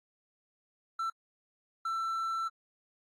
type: tone bursts at uneven times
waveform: triangle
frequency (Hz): 1337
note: E6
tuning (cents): +24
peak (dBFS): -29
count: 2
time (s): 0.99-1.1 / 1.85-2.48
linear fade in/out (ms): 5
effects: AAC 32 kbps